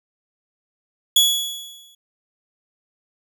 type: tone with exponential decay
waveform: sawtooth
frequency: 3375 Hz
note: G#7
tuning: 27 cents sharp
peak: -7 dBFS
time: 1.16-1.95 s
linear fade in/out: 5 ms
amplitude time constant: 170 ms
effects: none